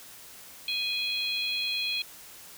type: harmonic tone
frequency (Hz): 830.6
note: G#5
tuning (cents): 0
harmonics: 3 / 4 / 5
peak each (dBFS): -32 / -32 / -32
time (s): 0.68-2.02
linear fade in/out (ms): 2
effects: white hiss -48 dBFS RMS until 2.57 s